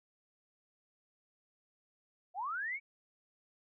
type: linear sweep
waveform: sine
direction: up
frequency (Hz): 665 to 2302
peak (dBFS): -35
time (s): 2.34-2.8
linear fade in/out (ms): 50
effects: none